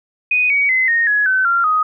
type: tone with pitch steps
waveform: sine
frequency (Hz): 2489 / 2256 / 2045 / 1853.9 / 1680.5 / 1523.3 / 1380.9 / 1251.7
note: D#7 / C#7 / C7 / A#6 / G#6 / F#6 / F6 / D#6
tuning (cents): 0 / +30 / -40 / -10 / +20 / +50 / -20 / +10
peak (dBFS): -12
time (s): 0.31-1.83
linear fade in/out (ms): 5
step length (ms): 190
effects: none